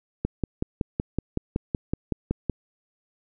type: click train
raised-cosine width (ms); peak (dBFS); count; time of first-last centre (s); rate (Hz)
3; -11; 13; 0.25-2.497; 5.34
effects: none